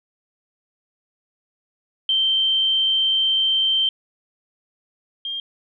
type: tone pair in turn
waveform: sine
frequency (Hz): 3126 / 3206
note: G7 / G7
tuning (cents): -6 / +38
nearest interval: unison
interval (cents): 44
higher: second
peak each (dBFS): -16 / -25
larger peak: first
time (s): 2.09-3.89 / 5.25-5.4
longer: first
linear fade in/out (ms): 2
effects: none